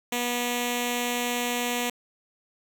5% pulse tone with notch filter, 242.7 Hz, B3, 30 cents flat, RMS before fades -28 dBFS, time 0.12-1.9 s, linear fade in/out 5 ms, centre 1400 Hz, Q 1.2, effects 8-bit

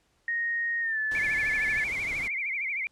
sine tone with pitch glide, 1864.7 to 1739.8 Hz, A#6 to A6, 0 to -20 cents, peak -26 dBFS, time 0.28-1.84 s, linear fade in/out 2 ms, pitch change -120 cents, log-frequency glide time 0.81-0.99 s
pink noise, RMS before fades -42 dBFS, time 1.11-2.28 s, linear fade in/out 5 ms
sine tone with vibrato, 2217 Hz, C#7, in tune, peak -28 dBFS, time 1.15-2.87 s, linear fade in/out 0 ms, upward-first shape triangle, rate 13 Hz, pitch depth 160 cents each way
effects pink hiss -69 dBFS RMS until 2.91 s + low-pass 9000 Hz 12 dB/octave

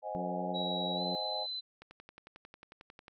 sine chord, Ab dominant seventh, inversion first, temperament equal, 523.3 / 622.3 / 740 / 830.6 Hz, C5 / Eb5 / Gb5 / Ab5, 0 / 0 / 0 / 0 cents, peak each -43 / -40 / -43 / -40 dBFS, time 0.02-1.47 s, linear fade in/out 50 ms
harmonic tone, 90.1 Hz, F#2, 45 cents flat, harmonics 2 / 3 / 4 / 5 / 6 / 7 / 8 / 9 / 10, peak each -38 / -44 / -45 / -47 / -49 / -56 / -55 / -51 / -60 dBFS, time 0.15-1.15 s, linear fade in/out 0 ms
sine tone with pitch glide, 3877 to 4035 Hz, B7 to B7, -33 to +36 cents, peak -36 dBFS, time 0.54-1.61 s, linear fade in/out 20 ms, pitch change +69 cents, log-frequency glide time 0.95-1.02 s
click train, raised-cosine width 0.3 ms, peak -34 dBFS, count 15, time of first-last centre 1.82-3.081 s, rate 11.1 Hz
effects none

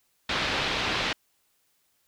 white low-pass noise, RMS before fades -28 dBFS, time 0.29-1.13 s, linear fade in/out 5 ms, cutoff 3900 Hz, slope 24 dB/octave, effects white hiss -70 dBFS RMS until 2.07 s

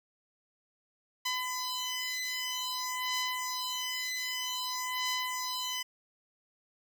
10% pulse beating tone pair, 1008 / 1008.52 Hz, B5 / B5, +35 / +36 cents, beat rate 0.52 Hz, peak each -27 dBFS, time 1.25-5.83 s, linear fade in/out 10 ms, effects none

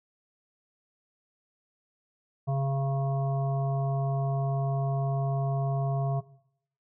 harmonic tone, 136.9 Hz, C#3, 21 cents flat, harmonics 1 / 3 / 5 / 7 / 8, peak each -25 / -41 / -34 / -46 / -45 dBFS, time 2.47-6.21 s, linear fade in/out 20 ms, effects noise-tail reverb RT60 0.7 s tail -18 dB re dry

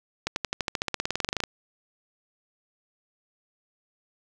accelerating click train, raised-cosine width 0.2 ms, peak -9 dBFS, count 21, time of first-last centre 0.27-1.438 s, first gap 91 ms, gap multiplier 0.95, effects none

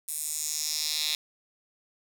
10% pulse tone with high-pass filter sweep, 152.7 Hz, D#3, 32 cents flat, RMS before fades -31 dBFS, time 0.08-1.15 s, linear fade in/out 2 ms, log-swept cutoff 9500 to 3700 Hz, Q 2.6, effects 9-bit

